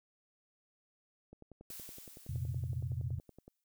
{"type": "click train", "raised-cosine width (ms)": 2, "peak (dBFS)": -39, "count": 24, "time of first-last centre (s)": [1.33, 3.48], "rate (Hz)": 10.7}
{"type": "noise with exponential decay", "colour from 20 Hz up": "blue", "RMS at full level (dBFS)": -46, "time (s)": [1.7, 3.64], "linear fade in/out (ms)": 2, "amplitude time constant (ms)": 420}
{"type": "chord", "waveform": "sine", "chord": "F suspended fourth", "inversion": "none", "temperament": "equal", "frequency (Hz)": [87.31, 116.54, 130.81], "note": ["F2", "Bb2", "C3"], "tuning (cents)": [0, 0, 0], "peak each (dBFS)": -39, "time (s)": [2.29, 3.19], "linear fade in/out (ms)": 5}
{"effects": []}